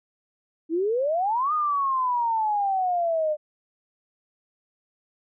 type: exponential two-way sweep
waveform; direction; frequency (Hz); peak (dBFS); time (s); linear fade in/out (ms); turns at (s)
sine; up then down; 311.1 to 1244.5 to 598; -21; 0.69-3.37; 50; 1.53
effects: none

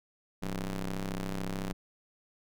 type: ring-modulated tone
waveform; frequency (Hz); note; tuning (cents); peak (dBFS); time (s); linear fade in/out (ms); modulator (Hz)
sawtooth; 98; G2; 0; -26; 0.42-1.73; 10; 81.1
effects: none

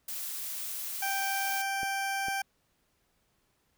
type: noise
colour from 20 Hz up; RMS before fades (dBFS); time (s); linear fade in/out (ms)
blue; -37; 0.08-1.62; 5
type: tone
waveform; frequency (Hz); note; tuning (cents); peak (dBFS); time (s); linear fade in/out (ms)
20% pulse; 784; G5; 0; -25; 1.02-2.42; 5
type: clicks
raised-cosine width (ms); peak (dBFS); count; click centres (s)
2; -29; 2; 1.832 / 2.284
effects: pink hiss -73 dBFS RMS until 3.77 s

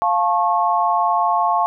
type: chord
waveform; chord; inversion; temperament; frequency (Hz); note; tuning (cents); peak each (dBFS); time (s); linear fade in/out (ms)
sine; F augmented; none; just; 698.5 / 873.1 / 1091.3; F5 / A5 / C#6; 0 / -14 / -27; -19; 0.02-1.66; 0
effects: none

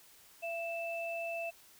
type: tone pair together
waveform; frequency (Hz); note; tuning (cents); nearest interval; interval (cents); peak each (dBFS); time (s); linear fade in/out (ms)
sine; 672.6 / 2641; E5 / E7; +35 / +3; 2 octaves; 2368; -37 / -40; 0.42-1.51; 20
effects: white hiss -60 dBFS RMS until 1.79 s

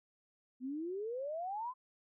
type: exponential sweep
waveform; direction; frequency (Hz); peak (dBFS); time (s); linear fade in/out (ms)
sine; up; 245.5 to 1050; -37; 0.6-1.74; 50
effects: none

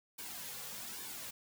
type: noise with flanger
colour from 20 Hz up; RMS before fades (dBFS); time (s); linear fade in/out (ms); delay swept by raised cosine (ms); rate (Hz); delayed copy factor
white; -45; 0.18-1.31; 10; 1.5 to 3.2; 1.2; -0.7
effects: none

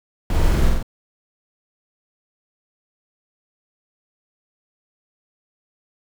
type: noise with echo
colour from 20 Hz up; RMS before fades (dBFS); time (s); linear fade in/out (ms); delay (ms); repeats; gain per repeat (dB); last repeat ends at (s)
brown; -19; 0.3-0.69; 2; 46; 3; -2; 0.828
effects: none

